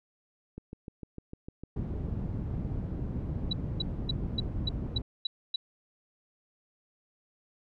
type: click train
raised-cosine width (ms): 3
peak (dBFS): -28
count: 21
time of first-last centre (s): 0.58-3.597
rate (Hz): 6.63
type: low-pass noise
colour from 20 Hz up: white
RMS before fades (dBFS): -34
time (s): 1.76-5.02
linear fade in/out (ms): 5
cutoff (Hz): 150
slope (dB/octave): 12
type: tone bursts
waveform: sine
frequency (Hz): 3934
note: B7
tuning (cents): -7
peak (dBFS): -27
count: 8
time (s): 3.51-5.56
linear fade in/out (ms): 5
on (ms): 20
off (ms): 270
effects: none